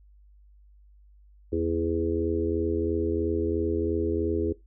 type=harmonic tone with a mistuned harmonic; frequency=83 Hz; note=E2; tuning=12 cents sharp; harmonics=1 / 3 / 4 / 5 / 6; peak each=-31 / -34 / -28 / -28 / -37 dBFS; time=1.52-4.53 s; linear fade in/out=10 ms; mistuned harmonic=6; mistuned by=+17 cents; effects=noise-tail reverb RT60 0.2 s tail -19 dB re dry + added 50 Hz sine -52 dBFS peak until 4.66 s